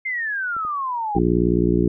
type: exponential sweep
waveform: sine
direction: down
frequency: 2125 to 784 Hz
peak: -22 dBFS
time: 0.05-1.19 s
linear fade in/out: 10 ms
type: clicks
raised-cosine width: 2 ms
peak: -28 dBFS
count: 2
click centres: 0.566 / 0.65 s
type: harmonic tone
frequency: 59.3 Hz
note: A#1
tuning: 30 cents sharp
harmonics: 1 / 2 / 3 / 4 / 5 / 6 / 7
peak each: -25 / -27 / -21 / -26 / -22 / -21 / -25 dBFS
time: 1.15-1.88 s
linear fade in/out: 5 ms
effects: none